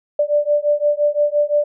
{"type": "beating tone pair", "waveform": "sine", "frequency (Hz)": [586, 591.8], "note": ["D5", "D5"], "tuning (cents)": [-4, 13], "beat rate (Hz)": 5.8, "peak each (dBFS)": -17, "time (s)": [0.19, 1.64], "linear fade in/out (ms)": 5, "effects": []}